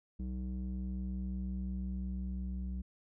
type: tone with low-pass filter sweep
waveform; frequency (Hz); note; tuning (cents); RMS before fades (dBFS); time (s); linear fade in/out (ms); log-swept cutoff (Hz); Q
square; 62.9; B1; +32; -38; 0.19-2.82; 10; 240 to 160; 2.7
effects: none